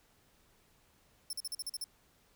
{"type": "tone bursts", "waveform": "20% pulse", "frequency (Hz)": 5350, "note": "E8", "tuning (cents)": 25, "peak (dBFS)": -31, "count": 8, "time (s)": [1.3, 1.841], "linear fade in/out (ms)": 2, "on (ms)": 30, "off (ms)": 43, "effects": ["pink hiss -68 dBFS RMS until 2.35 s"]}